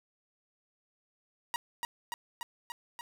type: tone with echo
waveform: sawtooth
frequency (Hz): 952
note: A#5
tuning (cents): +36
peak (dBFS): -27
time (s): 1.54-1.56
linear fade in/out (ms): 0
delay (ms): 290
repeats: 5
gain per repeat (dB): -2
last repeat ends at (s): 3.01
effects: none